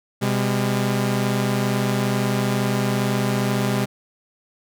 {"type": "tone pair together", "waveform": "sawtooth", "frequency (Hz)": [127.25, 202], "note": ["C3", "G#3"], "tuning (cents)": [-48, -48], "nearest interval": "minor sixth", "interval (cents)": 800, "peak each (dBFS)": -18, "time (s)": [0.21, 3.86], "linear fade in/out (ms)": 20, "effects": []}